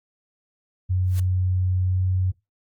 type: tone with pitch glide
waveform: sine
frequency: 92 to 92.69 Hz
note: F#2 to F#2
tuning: -9 to +4 cents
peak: -19 dBFS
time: 0.89-2.32 s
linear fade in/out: 20 ms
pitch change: +13 cents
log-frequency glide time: 1.85-2.02 s
type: noise with exponential growth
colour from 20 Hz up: white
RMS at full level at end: -35 dBFS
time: 1.03-1.2 s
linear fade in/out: 5 ms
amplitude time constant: 35 ms
effects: noise-tail reverb RT60 0.2 s tail -19 dB re dry + Opus 48 kbps